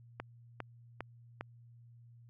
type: click train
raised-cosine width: 0.5 ms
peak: -24 dBFS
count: 4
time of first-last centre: 0.2-1.41 s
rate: 2.48 Hz
effects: added 118 Hz sine -55 dBFS peak until 2.29 s